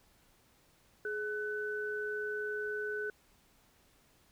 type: tone pair together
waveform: sine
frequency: 420.9 / 1500 Hz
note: G#4 / F#6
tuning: +23 / +23 cents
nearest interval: octave + minor seventh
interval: 2200 cents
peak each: -37 / -37 dBFS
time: 1.05-3.1 s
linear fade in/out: 2 ms
effects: pink hiss -67 dBFS RMS until 4.31 s